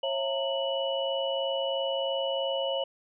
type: tone cluster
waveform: sine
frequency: 544 / 667 / 914 / 2949 Hz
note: C#5 / E5 / A#5 / F#7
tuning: -33 / +20 / -34 / -6 cents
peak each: -29 / -35 / -38 / -33 dBFS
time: 0.03-2.84 s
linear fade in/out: 5 ms
effects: none